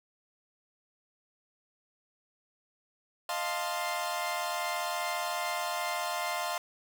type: chord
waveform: sawtooth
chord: F dominant seventh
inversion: third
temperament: equal with one note detuned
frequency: 618 / 698.5 / 880 / 1046.5 Hz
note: Eb5 / F5 / A5 / C6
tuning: -12 / 0 / 0 / 0 cents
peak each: -35 / -31 / -36 / -32 dBFS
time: 3.29-6.58 s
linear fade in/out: 2 ms
effects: none